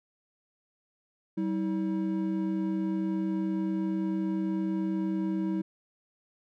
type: tone pair together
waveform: triangle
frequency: 191.39 / 320.4 Hz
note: G3 / E4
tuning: -41 / -49 cents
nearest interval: major sixth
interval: 892 cents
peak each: -28 dBFS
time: 1.37-5.62 s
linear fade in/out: 10 ms
effects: none